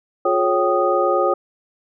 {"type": "tone cluster", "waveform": "sine", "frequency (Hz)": [357.5, 426, 550, 775, 1240], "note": ["F4", "G#4", "C#5", "G5", "D#6"], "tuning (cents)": [41, 44, -14, -20, -6], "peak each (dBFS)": [-21, -24, -19, -23, -21], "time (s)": [0.25, 1.34], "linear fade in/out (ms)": 5, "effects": []}